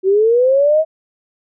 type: linear sweep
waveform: sine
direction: up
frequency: 370 to 644 Hz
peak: -9 dBFS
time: 0.03-0.85 s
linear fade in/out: 50 ms
effects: none

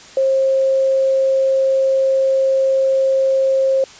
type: tone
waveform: sine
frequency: 534 Hz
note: C5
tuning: 35 cents sharp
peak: -12 dBFS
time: 0.17-3.84 s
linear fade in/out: 2 ms
effects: white hiss -40 dBFS RMS until 3.99 s + resampled to 16000 Hz

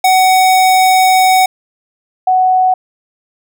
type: tone pair in turn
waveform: square / sine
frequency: 749 / 743.4 Hz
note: F#5 / F#5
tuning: +21 / +8 cents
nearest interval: unison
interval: 13 cents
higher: first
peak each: -7 dBFS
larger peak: neither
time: 0.04-1.46 / 2.27-2.74 s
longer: first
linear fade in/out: 5 ms
effects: none

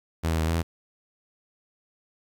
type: tone with pitch steps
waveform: sawtooth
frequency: 81.7 / 81 / 79.5 / 82.3 / 83.4 Hz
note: E2 / E2 / D#2 / E2 / E2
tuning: -15 / -30 / +38 / -2 / +21 cents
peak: -19 dBFS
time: 0.23-0.63 s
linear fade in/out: 20 ms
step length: 80 ms
effects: 10-bit

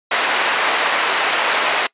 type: band-pass noise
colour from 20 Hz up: white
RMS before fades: -18 dBFS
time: 0.11-1.87 s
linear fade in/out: 5 ms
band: 540 to 2300 Hz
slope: 12 dB/octave
effects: noise-tail reverb RT60 0.1 s tail -23 dB re dry + resampled to 8000 Hz

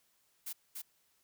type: noise with echo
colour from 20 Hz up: blue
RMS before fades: -41 dBFS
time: 0.46-0.53 s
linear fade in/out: 10 ms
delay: 290 ms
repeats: 1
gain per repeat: -2 dB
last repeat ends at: 0.82 s
effects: white hiss -73 dBFS RMS until 1.23 s

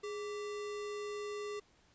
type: tone with sample-and-hold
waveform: sine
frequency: 415.3 Hz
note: G#4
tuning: in tune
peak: -38 dBFS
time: 0.03-1.6 s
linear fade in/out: 10 ms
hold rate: 1575 Hz
effects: pink hiss -68 dBFS RMS until 1.94 s + resampled to 16000 Hz

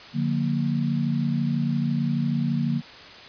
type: chord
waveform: sine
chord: Bb major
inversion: first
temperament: equal with one note detuned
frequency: 146.83 / 178.7 / 233.1 Hz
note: D3 / F3 / Bb3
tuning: 0 / +40 / 0 cents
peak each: -25 / -28 / -25 dBFS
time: 0.13-2.82 s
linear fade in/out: 50 ms
effects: white hiss -43 dBFS RMS until 3.28 s + resampled to 11025 Hz

